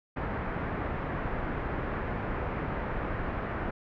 pink low-pass noise, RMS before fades -33 dBFS, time 0.16-3.71 s, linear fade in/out 10 ms, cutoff 1900 Hz, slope 24 dB/octave, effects none

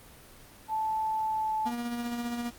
sine tone with pitch glide, 875 to 869.5 Hz, A5 to A5, -10 to -21 cents, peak -27 dBFS, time 0.68-1.72 s, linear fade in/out 50 ms, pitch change -11 cents, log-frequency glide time 1.15-1.58 s
45% pulse tone with tremolo, 238.5 Hz, A#3, 40 cents sharp, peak -30 dBFS, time 1.65-2.51 s, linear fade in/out 20 ms, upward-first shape sine, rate 15 Hz, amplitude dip 40%
effects pink hiss -52 dBFS RMS until 2.58 s + Opus 24 kbps

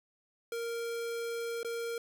square tone with dropouts, 465.3 Hz, A#4, 3 cents flat, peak -35 dBFS, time 0.52-1.98 s, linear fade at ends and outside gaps 2 ms, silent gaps 1.631-1.647 s, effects none

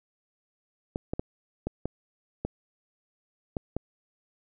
clicks, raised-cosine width 2 ms, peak -16 dBFS, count 8, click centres 0.959 / 1.135 / 1.195 / 1.67 / 1.856 / 2.45 / 3.568 / 3.766 s, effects none

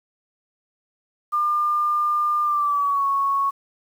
sine tone with pitch glide, 1200 to 1106.8 Hz, D6 to C#6, +37 to -3 cents, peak -18 dBFS, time 1.32-3.51 s, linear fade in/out 20 ms, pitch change -140 cents, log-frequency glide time 2.44-3.06 s, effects 8-bit

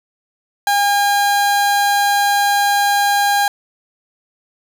30% pulse tone, 810 Hz, G#5, 43 cents flat, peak -10 dBFS, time 0.67-3.48 s, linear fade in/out 2 ms, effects none

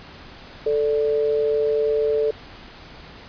sine tone pair together, 440 / 587.3 Hz, A4 / D5, 0 / 0 cents, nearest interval perfect fourth, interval 500 cents, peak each -18 / -26 dBFS, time 0.66-2.31 s, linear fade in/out 5 ms, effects pink hiss -42 dBFS RMS until 3.28 s + resampled to 11025 Hz

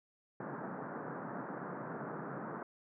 pink band-pass noise, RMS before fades -43 dBFS, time 0.4-2.63 s, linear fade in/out 2 ms, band 140 to 1600 Hz, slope 48 dB/octave, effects none

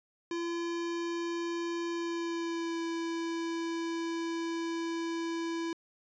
square tone with pitch glide, 340 to 332.8 Hz, F4 to E4, -46 to +17 cents, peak -33 dBFS, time 0.31-5.73 s, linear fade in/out 2 ms, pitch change -37 cents, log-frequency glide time 1.9-2.82 s, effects resampled to 16000 Hz

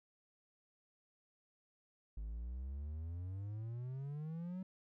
triangle exponential sweep, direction up, 51.1 to 190 Hz, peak -39 dBFS, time 2.17-4.63 s, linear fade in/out 5 ms, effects none

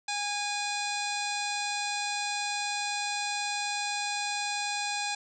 harmonic tone with a mistuned harmonic, 821 Hz, G#5, 20 cents flat, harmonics 1 / 2 / 3 / 4 / 5 / 6 / 7 / 8 / 9 / 10, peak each -34 / -39 / -36 / -41 / -38 / -42 / -44 / -45 / -40 / -46 dBFS, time 0.08-5.15 s, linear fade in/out 5 ms, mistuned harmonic 4, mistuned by +91 cents, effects none

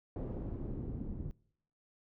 pink noise with low-pass filter sweep, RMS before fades -40 dBFS, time 0.16-1.31 s, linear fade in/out 0 ms, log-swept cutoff 430 to 220 Hz, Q 1.2, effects noise-tail reverb RT60 0.7 s tail -24 dB re dry

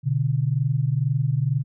sine tone pair together, 123.47 / 145.6 Hz, B2 / D3, 0 / -15 cents, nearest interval minor third, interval 285 cents, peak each -22 dBFS, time 0.03-1.64 s, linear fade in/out 50 ms, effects none

